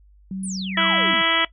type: tone with vibrato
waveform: sine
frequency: 190 Hz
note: F#3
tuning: 46 cents sharp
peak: -26 dBFS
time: 0.31-1.14 s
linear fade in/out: 2 ms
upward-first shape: triangle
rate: 2.8 Hz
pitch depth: 9 cents each way
type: exponential sweep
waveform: sine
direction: down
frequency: 10550 to 169.9 Hz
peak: -30 dBFS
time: 0.43-1.22 s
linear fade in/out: 5 ms
type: harmonic tone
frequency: 329.6 Hz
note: E4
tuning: in tune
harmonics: 1 / 2 / 3 / 4 / 5 / 6 / 7 / 8 / 9 / 10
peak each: -31 / -28 / -29 / -24 / -30 / -23 / -27 / -34 / -26 / -23 dBFS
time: 0.77-1.45 s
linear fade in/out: 5 ms
effects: noise-tail reverb RT60 0.1 s tail -17 dB re dry + added 50 Hz sine -49 dBFS peak until 1.52 s